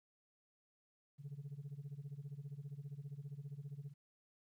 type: tone with tremolo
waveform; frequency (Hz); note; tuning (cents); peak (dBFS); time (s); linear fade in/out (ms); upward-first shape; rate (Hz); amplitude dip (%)
sine; 142; C#3; +42; -40; 1.18-3.94; 50; sine; 15; 90
effects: tanh soft clip ceiling -42 dBFS + 13-bit